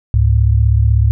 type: tone pair together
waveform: sine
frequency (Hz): 70.4 / 106.56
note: C#2 / G#2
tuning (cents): +27 / +45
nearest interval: perfect fifth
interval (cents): 718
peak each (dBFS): -11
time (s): 0.14-1.11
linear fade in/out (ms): 0
effects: none